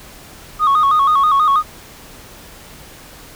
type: tone with vibrato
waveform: sine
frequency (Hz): 1169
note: D6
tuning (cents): -8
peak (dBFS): -8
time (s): 0.59-1.63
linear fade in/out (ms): 50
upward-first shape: square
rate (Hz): 6.2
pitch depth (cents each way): 96
effects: tanh soft clip ceiling -8 dBFS + pink hiss -39 dBFS RMS until 3.35 s